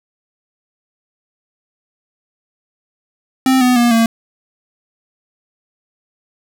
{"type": "tone with pitch steps", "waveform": "square", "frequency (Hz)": [261.6, 249.9, 238.8, 228.1], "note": ["C4", "B3", "A#3", "A#3"], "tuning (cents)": [0, 21, 42, -37], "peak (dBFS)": -10, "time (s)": [3.46, 4.06], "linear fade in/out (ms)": 2, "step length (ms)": 150, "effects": []}